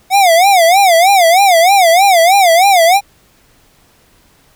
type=tone with vibrato; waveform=square; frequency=727 Hz; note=F#5; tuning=31 cents flat; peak=-6 dBFS; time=0.1-3.01 s; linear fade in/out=50 ms; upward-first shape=sine; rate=3.2 Hz; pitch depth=180 cents each way; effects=pink hiss -50 dBFS RMS until 4.55 s